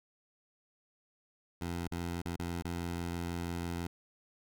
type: tone with dropouts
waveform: 15% pulse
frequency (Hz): 86.1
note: F2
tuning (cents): -24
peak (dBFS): -29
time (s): 1.61-3.87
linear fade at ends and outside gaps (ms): 5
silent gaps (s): 1.877-1.914 / 2.218-2.255 / 2.363-2.393 / 2.623-2.646
effects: none